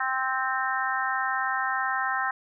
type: harmonic tone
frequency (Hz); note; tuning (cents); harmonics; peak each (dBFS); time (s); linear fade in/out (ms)
261.6; C4; 0; 3 / 4 / 5 / 6 / 7; -31 / -31 / -31 / -31 / -31; 0-2.31; 5
effects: none